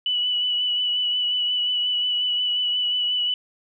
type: tone with vibrato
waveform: sine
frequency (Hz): 2960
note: F#7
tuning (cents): 0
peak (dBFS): -20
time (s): 0.06-3.34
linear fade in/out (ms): 2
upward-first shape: sine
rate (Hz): 5.6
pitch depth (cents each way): 20
effects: none